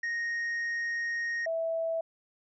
triangle / sine tone pair in turn, 1864.7 / 656.2 Hz, A#6 / E5, 0 / -8 cents, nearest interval octave + tritone, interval 1808 cents, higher first, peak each -28 dBFS, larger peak neither, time 0.03-1.46 / 1.46-2.01 s, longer first, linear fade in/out 5 ms, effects resampled to 16000 Hz

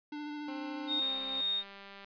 square tone with vibrato, 296.7 Hz, D4, 18 cents sharp, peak -39 dBFS, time 0.12-1 s, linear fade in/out 5 ms, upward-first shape triangle, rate 14 Hz, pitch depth 19 cents each way
15% pulse tone, 265.8 Hz, C4, 27 cents sharp, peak -37 dBFS, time 0.48-1.41 s, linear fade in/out 2 ms
sine tone with tremolo, 3700 Hz, A#7, 14 cents flat, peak -29 dBFS, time 0.87-1.64 s, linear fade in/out 50 ms, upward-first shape sine, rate 2 Hz, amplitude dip 55%
click train, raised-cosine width 0.3 ms, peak -34 dBFS, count 204, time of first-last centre 1.02-2.045 s, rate 198 Hz
effects resampled to 11025 Hz

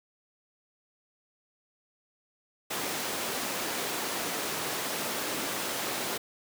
pink high-pass noise, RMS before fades -33 dBFS, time 2.7-6.18 s, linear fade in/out 10 ms, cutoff 280 Hz, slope 12 dB/octave, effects none

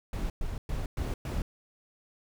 brown noise bursts, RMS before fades -32 dBFS, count 5, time 0.13-1.42 s, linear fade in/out 2 ms, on 170 ms, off 110 ms, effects none

